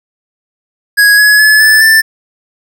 square tone with pitch steps, 1661.2 / 1688.3 / 1715.8 / 1743.8 / 1772.2 Hz, G#6 / G#6 / A6 / A6 / A6, 0 / +28 / -44 / -16 / +12 cents, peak -4 dBFS, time 0.97-2.02 s, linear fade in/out 20 ms, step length 210 ms, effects none

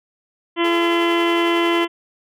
harmonic tone, 340 Hz, F4, 46 cents flat, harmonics 1 / 2 / 3 / 4 / 5 / 6 / 7 / 8 / 9 / 10, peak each -17 / -27 / -23 / -30 / -33 / -26 / -36 / -30 / -27 / -36 dBFS, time 0.56-1.88 s, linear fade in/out 50 ms
sawtooth tone with tremolo, 429.1 Hz, A4, 43 cents flat, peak -24 dBFS, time 0.64-1.85 s, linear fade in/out 5 ms, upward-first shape triangle, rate 11 Hz, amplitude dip 40%
effects none

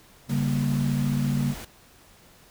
sine chord, G diminished, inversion second, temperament just, 141.12 / 196 / 235.2 Hz, Db3 / G3 / Bb3, +31 / 0 / +16 cents, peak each -24 / -29 / -27 dBFS, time 0.28-1.55 s, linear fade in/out 50 ms
pink noise, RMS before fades -39 dBFS, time 0.29-1.65 s, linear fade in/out 5 ms
effects pink hiss -54 dBFS RMS until 2.5 s

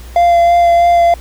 triangle tone with vibrato, 690 Hz, F5, 21 cents flat, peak -4 dBFS, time 0.16-1.14 s, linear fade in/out 2 ms, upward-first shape sine, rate 3.1 Hz, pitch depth 13 cents each way, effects added 60 Hz sine -29 dBFS peak until 1.2 s + pink hiss -39 dBFS RMS until 1.2 s

